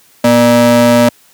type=ring-modulated tone; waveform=square; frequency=177.1 Hz; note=F3; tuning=24 cents sharp; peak=-3 dBFS; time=0.24-1.09 s; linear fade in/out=5 ms; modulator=418 Hz; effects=white hiss -47 dBFS RMS until 1.33 s + high-pass 80 Hz 12 dB/octave